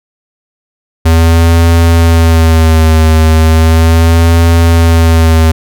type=tone with vibrato; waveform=square; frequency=81.6 Hz; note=E2; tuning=17 cents flat; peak=-4 dBFS; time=1.05-5.52 s; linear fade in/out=10 ms; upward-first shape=sine; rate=0.36 Hz; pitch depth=45 cents each way; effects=none